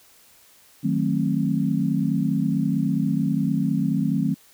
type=chord; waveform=sine; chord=D# diminished seventh; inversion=none; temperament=equal with one note detuned; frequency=155.56 / 185 / 220 / 266.5 Hz; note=D#3 / F#3 / A3 / C4; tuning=0 / 0 / 0 / +32 cents; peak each=-25 dBFS; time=0.83-4.35 s; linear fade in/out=20 ms; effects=white hiss -54 dBFS RMS until 4.53 s